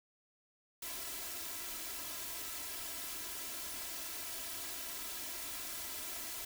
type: noise with comb filter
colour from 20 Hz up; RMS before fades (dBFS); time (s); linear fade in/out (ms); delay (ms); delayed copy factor
white; -43; 0.82-6.45; 5; 3; +1
effects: none